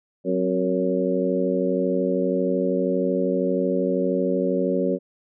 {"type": "harmonic tone with a mistuned harmonic", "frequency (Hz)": 92.8, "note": "F#2", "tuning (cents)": 6, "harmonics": [2, 3, 4, 5, 6], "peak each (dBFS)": [-26, -26, -26, -26, -26], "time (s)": [0.24, 4.99], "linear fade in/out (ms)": 50, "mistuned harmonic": 3, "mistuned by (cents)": -70, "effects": []}